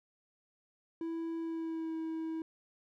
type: tone with pitch glide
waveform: triangle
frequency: 329.6 to 322.4 Hz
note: E4 to E4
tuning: 0 to -38 cents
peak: -33 dBFS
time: 1.01-2.42 s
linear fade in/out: 2 ms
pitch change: -38 cents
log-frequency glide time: 1.39-1.96 s
effects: none